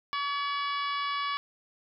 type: harmonic tone with a mistuned harmonic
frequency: 568 Hz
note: C#5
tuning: 42 cents sharp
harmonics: 2 / 3 / 4 / 5 / 6 / 7 / 8 / 9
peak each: -30 / -40 / -38 / -41 / -40 / -46 / -46 / -47 dBFS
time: 0.13-1.37 s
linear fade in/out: 0 ms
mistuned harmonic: 5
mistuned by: +37 cents
effects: none